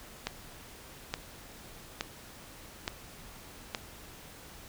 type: click train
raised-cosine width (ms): 0.2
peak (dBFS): -14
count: 5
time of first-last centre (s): 0.27-3.748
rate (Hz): 1.15
effects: pink hiss -50 dBFS RMS until 4.68 s